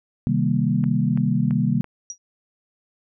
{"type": "chord", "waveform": "sine", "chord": "C minor seventh", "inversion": "none", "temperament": "equal", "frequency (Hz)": [130.81, 155.56, 196, 233.1], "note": ["C3", "Eb3", "G3", "Bb3"], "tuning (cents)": [0, 0, 0, 0], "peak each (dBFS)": -23, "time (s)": [0.27, 1.81], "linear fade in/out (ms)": 0}
{"type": "click train", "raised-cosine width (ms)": 0.5, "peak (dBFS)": -24, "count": 4, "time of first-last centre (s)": [0.84, 1.843], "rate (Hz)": 2.99}
{"type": "tone with exponential decay", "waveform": "sine", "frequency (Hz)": 5760, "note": "F#8", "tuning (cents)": -47, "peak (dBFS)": -25, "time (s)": [2.1, 2.18], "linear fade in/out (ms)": 1, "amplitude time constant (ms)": 16}
{"effects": []}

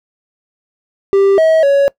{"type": "tone with pitch steps", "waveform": "triangle", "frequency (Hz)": [393.6, 641, 559], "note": ["G4", "E5", "C#5"], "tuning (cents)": [7, -49, 14], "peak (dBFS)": -5, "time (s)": [1.13, 1.88], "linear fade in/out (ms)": 0, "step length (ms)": 250, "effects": ["noise-tail reverb RT60 0.1 s tail -21 dB re dry"]}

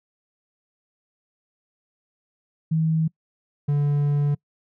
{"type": "tone pair in turn", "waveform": ["sine", "triangle"], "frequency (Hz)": [160, 144.79], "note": ["D#3", "D3"], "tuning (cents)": [49, -24], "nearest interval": "major second", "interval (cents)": 173, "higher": "first", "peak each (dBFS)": [-18, -16], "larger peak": "second", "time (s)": [[2.71, 3.08], [3.68, 4.35]], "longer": "second", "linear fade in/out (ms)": 10, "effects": ["noise-tail reverb RT60 0.1 s tail -25 dB re dry"]}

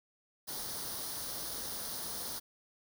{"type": "noise with comb filter", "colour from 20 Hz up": "white", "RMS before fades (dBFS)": -40, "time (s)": [0.47, 2.4], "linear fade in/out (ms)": 20, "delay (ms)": 0.2, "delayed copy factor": 0.7, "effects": []}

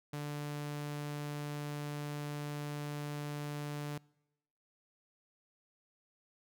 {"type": "tone", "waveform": "sawtooth", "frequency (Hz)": 146.83, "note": "D3", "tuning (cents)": 0, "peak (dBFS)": -34, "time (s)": [0.13, 3.98], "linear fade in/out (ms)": 5, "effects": ["noise-tail reverb RT60 0.9 s tail -25 dB re dry"]}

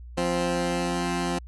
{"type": "tone pair together", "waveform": "15% pulse", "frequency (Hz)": [174.6, 261.6], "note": ["F3", "C4"], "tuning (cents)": [0, 0], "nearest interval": "perfect fifth", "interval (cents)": 700, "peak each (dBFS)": [-20, -22], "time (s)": [0.17, 1.39], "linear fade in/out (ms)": 10, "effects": ["added 60 Hz sine -39 dBFS peak until 1.47 s", "resampled to 24000 Hz"]}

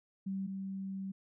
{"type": "tone pair in turn", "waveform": "sine", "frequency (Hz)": [192.9, 192.9], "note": ["G3", "G3"], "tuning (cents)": [-28, -28], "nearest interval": "unison", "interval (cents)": 0, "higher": "neither", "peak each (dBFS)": [-34, -37], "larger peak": "first", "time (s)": [[0.26, 0.47], [0.47, 1.12]], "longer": "second", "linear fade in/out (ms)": 10, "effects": []}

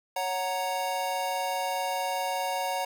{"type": "chord", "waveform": "square", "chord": "F# major", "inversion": "second", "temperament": "equal", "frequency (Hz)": [554.4, 740, 932.3], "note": ["C#5", "F#5", "A#5"], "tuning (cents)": [0, 0, 0], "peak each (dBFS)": [-35, -32, -33], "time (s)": [0.16, 2.85], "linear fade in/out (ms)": 5, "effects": []}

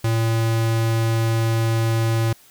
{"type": "tone", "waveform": "square", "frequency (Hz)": 113.5, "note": "A#2", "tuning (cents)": -46, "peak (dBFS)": -18, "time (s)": [0.04, 2.33], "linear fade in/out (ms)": 5, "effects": ["white hiss -51 dBFS RMS until 2.5 s"]}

